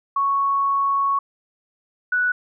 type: tone pair in turn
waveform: sine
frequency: 1108.7 / 1477 Hz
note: C#6 / F#6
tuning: 0 / -3 cents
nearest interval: perfect fourth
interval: 497 cents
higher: second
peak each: -17 dBFS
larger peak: neither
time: 0.16-1.19 / 2.12-2.32 s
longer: first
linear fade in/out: 5 ms
effects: none